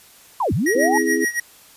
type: linear two-way sweep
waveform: sine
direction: down then up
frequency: 1088 to 78.3 to 894 Hz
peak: -17 dBFS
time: 0.4-0.98 s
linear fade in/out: 5 ms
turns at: 0.53 s
type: tone with tremolo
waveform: square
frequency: 1899 Hz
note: A#6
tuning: 32 cents sharp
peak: -18 dBFS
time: 0.66-1.4 s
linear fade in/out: 5 ms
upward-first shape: sine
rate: 7.1 Hz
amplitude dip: 85%
type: chord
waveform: sine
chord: C augmented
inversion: none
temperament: equal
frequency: 261.6 / 329.6 / 415.3 Hz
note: C4 / E4 / G#4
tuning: 0 / 0 / 0 cents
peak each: -23 / -21 / -22 dBFS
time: 0.75-1.25 s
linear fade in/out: 5 ms
effects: white hiss -48 dBFS RMS until 1.76 s + resampled to 32000 Hz